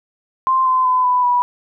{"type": "tone with pitch steps", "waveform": "sine", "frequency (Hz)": [1046.5, 1029.1, 1012, 995.2, 978.7], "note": ["C6", "C6", "B5", "B5", "B5"], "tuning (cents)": [0, -29, 42, 13, -16], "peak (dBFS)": -12, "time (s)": [0.47, 1.42], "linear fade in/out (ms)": 0, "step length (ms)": 190, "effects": []}